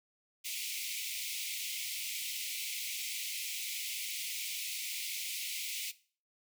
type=high-pass noise; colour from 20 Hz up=pink; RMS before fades=-39 dBFS; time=0.44-5.92 s; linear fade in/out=20 ms; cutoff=2100 Hz; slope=96 dB/octave; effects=noise-tail reverb RT60 0.4 s tail -17 dB re dry